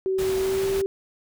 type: tone with pitch glide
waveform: sine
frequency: 380 to 389.6 Hz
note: F#4 to G4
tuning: +46 to -11 cents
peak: -21 dBFS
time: 0.06-0.86 s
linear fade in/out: 0 ms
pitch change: +43 cents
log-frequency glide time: 0.36-0.73 s
type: noise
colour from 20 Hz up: pink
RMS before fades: -34 dBFS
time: 0.18-0.82 s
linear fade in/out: 10 ms
effects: none